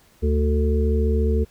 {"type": "harmonic tone", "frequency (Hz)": 74.2, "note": "D2", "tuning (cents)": 18, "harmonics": [1, 3, 5, 6], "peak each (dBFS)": [-18, -26, -29, -25], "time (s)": [0.22, 1.45], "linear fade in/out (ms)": 20, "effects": ["pink hiss -56 dBFS RMS until 1.5 s"]}